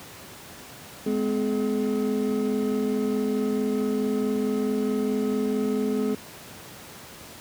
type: tone cluster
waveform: triangle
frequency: 210.1 / 254.7 / 425.4 Hz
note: G#3 / C4 / G#4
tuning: +20 / -46 / +42 cents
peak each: -25 dBFS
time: 1.06-6.15 s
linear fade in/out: 5 ms
effects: pink hiss -43 dBFS RMS until 7.4 s + high-pass 100 Hz 12 dB/octave